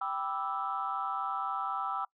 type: chord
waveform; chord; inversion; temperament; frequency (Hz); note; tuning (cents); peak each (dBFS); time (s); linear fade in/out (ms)
sine; E minor seventh; first; equal; 784 / 987.8 / 1174.7 / 1318.5; G5 / B5 / D6 / E6; 0 / 0 / 0 / 0; -36 / -39 / -38 / -34; 0.01-2.05; 5
effects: noise-tail reverb RT60 0.1 s tail -23 dB re dry + tanh soft clip ceiling -22 dBFS